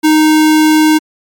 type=tone; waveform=square; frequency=310 Hz; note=D#4; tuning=6 cents flat; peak=-6 dBFS; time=0.03-0.99 s; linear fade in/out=20 ms; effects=MP3 96 kbps